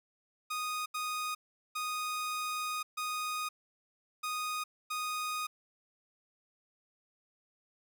sawtooth tone bursts at uneven times, 1241 Hz, D#6, 5 cents flat, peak -30 dBFS, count 6, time 0.5-0.86 / 0.94-1.35 / 1.75-2.83 / 2.97-3.49 / 4.23-4.64 / 4.9-5.47 s, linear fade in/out 10 ms, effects none

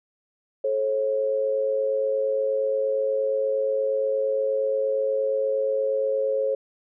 sine tone pair together, 432.5 / 541 Hz, A4 / C#5, -30 / -42 cents, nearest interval major third, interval 388 cents, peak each -27 / -22 dBFS, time 0.64-6.55 s, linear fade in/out 5 ms, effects none

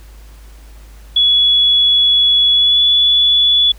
sine tone with pitch glide, 3388 to 3427 Hz, G#7 to A7, +34 to -46 cents, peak -8 dBFS, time 1.16-3.72 s, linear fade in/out 5 ms, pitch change +20 cents, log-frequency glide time 2.54-2.81 s, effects added 52 Hz sine -35 dBFS peak until 3.78 s + pink hiss -47 dBFS RMS until 3.78 s

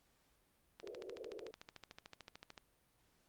click train, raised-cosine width 0.2 ms, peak -33 dBFS, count 25, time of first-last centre 0.8-2.578 s, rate 13.5 Hz
pink band-pass noise, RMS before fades -50 dBFS, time 0.83-1.51 s, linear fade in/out 2 ms, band 380 to 520 Hz, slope 48 dB/octave
effects pink hiss -75 dBFS RMS until 3.28 s + Opus 48 kbps

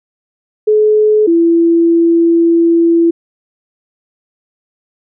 sine tone pair in turn, 427 / 335.5 Hz, G#4 / E4, +48 / +31 cents, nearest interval major third, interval 417 cents, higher first, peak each -6 dBFS, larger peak neither, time 0.67-1.27 / 1.27-3.11 s, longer second, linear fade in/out 10 ms, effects none

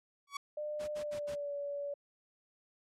sawtooth tone with exponential growth, 1129 Hz, C#6, 31 cents sharp, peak -30 dBFS, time 0.27-0.37 s, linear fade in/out 5 ms, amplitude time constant 20 ms
sine tone with pitch glide, 600 to 571.3 Hz, D5 to D5, +37 to -48 cents, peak -36 dBFS, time 0.57-1.94 s, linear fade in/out 5 ms, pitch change -85 cents, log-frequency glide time 0.94-1.54 s
pink noise bursts, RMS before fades -48 dBFS, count 4, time 0.79-1.357 s, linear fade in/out 20 ms, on 90 ms, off 69 ms
effects high-pass 80 Hz 12 dB/octave + low-pass 9000 Hz 12 dB/octave

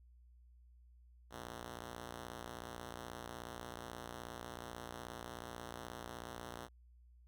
5% pulse ring-modulated tone, 118.9 Hz, A#2, 35 cents sharp, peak -32 dBFS, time 1.3-6.69 s, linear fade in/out 50 ms, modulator 28.2 Hz, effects added 60 Hz sine -60 dBFS peak until 7.27 s

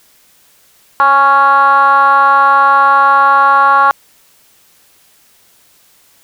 sine tone with frequency modulation, 1108.7 Hz, C#6, in tune, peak -4 dBFS, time 1-3.91 s, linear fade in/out 0 ms, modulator 280 Hz, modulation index 1.1, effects tanh soft clip ceiling -1 dBFS + white hiss -49 dBFS RMS until 6.23 s

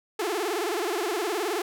sawtooth tone with vibrato, 386.3 Hz, G4, 25 cents flat, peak -22 dBFS, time 0.19-1.62 s, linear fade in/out 5 ms, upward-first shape sine, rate 19 Hz, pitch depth 240 cents each way, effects none

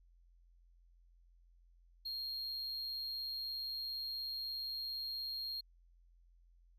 triangle tone, 4239 Hz, C8, 22 cents sharp, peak -38 dBFS, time 2.05-5.61 s, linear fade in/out 10 ms, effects added 43 Hz sine -63 dBFS peak until 6.78 s

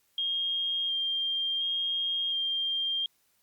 sine tone with vibrato, 3215 Hz, G7, 43 cents sharp, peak -27 dBFS, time 0.18-3.06 s, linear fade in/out 2 ms, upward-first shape square, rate 0.7 Hz, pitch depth 12 cents each way, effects white hiss -70 dBFS RMS until 3.42 s + Opus 48 kbps

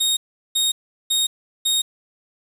sawtooth tone bursts, 3729 Hz, A#7, in tune, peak -14 dBFS, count 4, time 0-1.82 s, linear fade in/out 10 ms, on 170 ms, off 380 ms, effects resampled to 32000 Hz + 7-bit

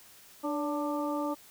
harmonic tone with a mistuned harmonic, 296.2 Hz, D4, 15 cents sharp, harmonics 1 / 2 / 3 / 4, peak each -32 / -35 / -37 / -38 dBFS, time 0.43-1.35 s, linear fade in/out 20 ms, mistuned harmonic 2, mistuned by -48 cents, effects white hiss -55 dBFS RMS until 1.5 s

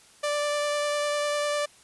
sawtooth tone with vibrato, 587.3 Hz, D5, in tune, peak -21 dBFS, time 0.23-1.66 s, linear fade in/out 10 ms, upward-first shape sine, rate 10 Hz, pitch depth 9 cents each way, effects white hiss -55 dBFS RMS until 1.83 s + resampled to 24000 Hz

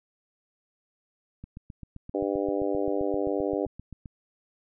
click train, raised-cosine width 5 ms, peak -28 dBFS, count 21, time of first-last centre 1.44-4.058 s, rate 7.64 Hz
harmonic tone, 99.4 Hz, G2, 25 cents sharp, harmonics 3 / 4 / 5 / 6 / 7 / 8, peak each -30 / -30 / -31 / -33 / -38 / -41 dBFS, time 2.14-3.66 s, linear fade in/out 5 ms
effects none

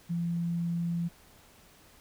sine tone, 170.4 Hz, F3, 42 cents flat, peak -28 dBFS, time 0.09-1.09 s, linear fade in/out 20 ms, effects pink hiss -58 dBFS RMS until 2 s

